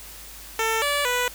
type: tone with pitch steps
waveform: 10% pulse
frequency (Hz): 447.1 / 577 / 493.2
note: A4 / D5 / B4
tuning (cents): +28 / -31 / -2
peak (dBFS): -13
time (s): 0.59-1.28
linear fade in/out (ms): 2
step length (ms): 230
effects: added 50 Hz sine -46 dBFS peak until 1.34 s + white hiss -42 dBFS RMS until 1.34 s